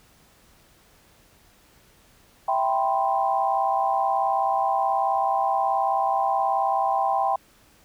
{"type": "chord", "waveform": "sine", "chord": "C major seventh", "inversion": "first", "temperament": "equal", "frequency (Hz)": [659.3, 784, 987.8, 1046.5], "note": ["E5", "G5", "B5", "C6"], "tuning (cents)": [0, 0, 0, 0], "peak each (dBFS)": [-28, -22, -28, -28], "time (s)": [2.48, 7.36], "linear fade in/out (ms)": 5, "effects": ["pink hiss -57 dBFS RMS until 7.84 s"]}